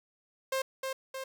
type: tone with echo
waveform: sawtooth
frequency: 530 Hz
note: C5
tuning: 22 cents sharp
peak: -25 dBFS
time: 0.52-0.62 s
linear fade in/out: 5 ms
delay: 310 ms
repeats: 2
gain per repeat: -4 dB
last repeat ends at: 1.24 s
effects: none